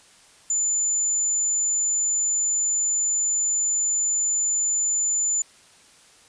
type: tone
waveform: sine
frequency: 7040 Hz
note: A8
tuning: in tune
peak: -20 dBFS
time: 0.5-5.42 s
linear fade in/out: 2 ms
effects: white hiss -53 dBFS RMS until 6.28 s + resampled to 22050 Hz

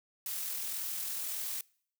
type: noise with amplitude modulation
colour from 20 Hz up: blue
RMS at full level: -36 dBFS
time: 0.26-1.61 s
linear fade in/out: 2 ms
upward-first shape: sine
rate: 41.8 Hz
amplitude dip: 25%
effects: noise-tail reverb RT60 0.6 s tail -25 dB re dry

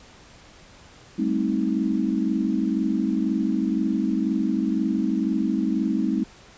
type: chord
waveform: sine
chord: A half-diminished seventh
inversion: third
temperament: just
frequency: 198 / 220 / 264 / 316.8 Hz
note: G3 / A3 / C4 / Eb4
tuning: +18 / 0 / +16 / +31 cents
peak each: -26 dBFS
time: 1.18-6.24 s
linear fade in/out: 10 ms
effects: pink hiss -49 dBFS RMS until 6.57 s + resampled to 16000 Hz

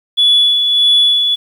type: tone with tremolo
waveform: sine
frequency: 3422 Hz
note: A7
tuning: 49 cents flat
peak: -5 dBFS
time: 0.17-1.36 s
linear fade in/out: 20 ms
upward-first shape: sine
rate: 1.6 Hz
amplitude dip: 45%
effects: tanh soft clip ceiling -3 dBFS + 7-bit

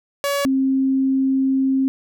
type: tone pair in turn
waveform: sawtooth / sine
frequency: 565 / 266.6 Hz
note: C#5 / C4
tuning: +33 / +33 cents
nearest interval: octave + minor second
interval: 1300 cents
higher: first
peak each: -15 dBFS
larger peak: neither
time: 0.24-0.45 / 0.45-1.88 s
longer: second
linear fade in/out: 0 ms
effects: none

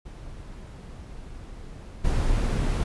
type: noise with level steps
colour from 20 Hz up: brown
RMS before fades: -40 / -24 dBFS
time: 0.05-2.84 s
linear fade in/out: 10 ms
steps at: 2.04 s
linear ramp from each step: 10 ms
effects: resampled to 24000 Hz

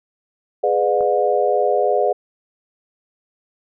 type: chord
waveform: sine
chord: G# diminished seventh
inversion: none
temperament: just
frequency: 415.3 / 498.4 / 598 / 717.6 Hz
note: G#4 / B4 / D5 / F5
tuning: 0 / +16 / +31 / +47 cents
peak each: -20 dBFS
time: 0.63-2.13 s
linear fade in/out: 10 ms
type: clicks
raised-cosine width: 1 ms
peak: -20 / -30 dBFS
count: 2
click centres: 1.008 / 1.029 s
effects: none

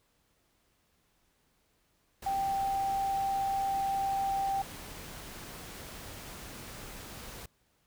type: tone in noise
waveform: sine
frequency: 784 Hz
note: G5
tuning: in tune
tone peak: -28 dBFS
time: 2.26-4.62 s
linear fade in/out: 5 ms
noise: pink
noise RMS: -45 dBFS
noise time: 2.22-7.46 s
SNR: +14 dB
effects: pink hiss -72 dBFS RMS until 7.86 s

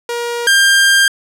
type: tone pair in turn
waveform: sawtooth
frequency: 474.7 / 1596.7 Hz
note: A#4 / G6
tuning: +31 / +31 cents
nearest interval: octave + major sixth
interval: 2100 cents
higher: second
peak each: -14 / -4 dBFS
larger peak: second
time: 0.09-0.47 / 0.47-1.08 s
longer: second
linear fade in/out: 2 ms
effects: low-pass 12000 Hz 12 dB/octave

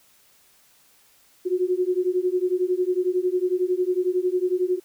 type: beating tone pair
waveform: sine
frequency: 358.9 / 369.9 Hz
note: F4 / F#4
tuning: +47 / 0 cents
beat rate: 11 Hz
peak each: -23 dBFS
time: 1.45-4.8 s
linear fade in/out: 20 ms
effects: white hiss -58 dBFS RMS until 4.84 s

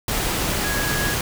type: tone in noise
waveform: sine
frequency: 1661.2 Hz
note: G#6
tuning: in tune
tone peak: -26 dBFS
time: 0.64-1.14 s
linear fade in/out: 2 ms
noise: pink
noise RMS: -23 dBFS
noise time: 0.08-1.21 s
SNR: -6 dB
effects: none

